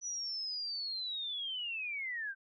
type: linear sweep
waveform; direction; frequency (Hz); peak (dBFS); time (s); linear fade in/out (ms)
sine; down; 5950 to 1534; -36; 0.01-2.35; 50
effects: none